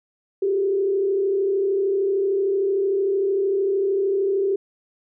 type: tone with frequency modulation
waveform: sine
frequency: 392 Hz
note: G4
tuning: in tune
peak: -18 dBFS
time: 0.42-4.56 s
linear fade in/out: 5 ms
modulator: 33.2 Hz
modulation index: 0.62
effects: none